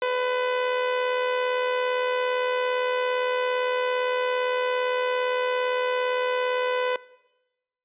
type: tone with amplitude modulation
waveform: sawtooth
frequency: 501 Hz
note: B4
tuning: 25 cents sharp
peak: -17 dBFS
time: 0.02-6.96 s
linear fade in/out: 2 ms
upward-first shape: sine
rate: 77.6 Hz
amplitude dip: 40%
effects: noise-tail reverb RT60 1.0 s tail -20 dB re dry + resampled to 8000 Hz